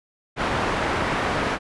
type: low-pass noise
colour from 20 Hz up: white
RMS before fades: -24 dBFS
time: 0.36-1.59 s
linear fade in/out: 50 ms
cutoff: 1400 Hz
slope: 12 dB/octave
effects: resampled to 24000 Hz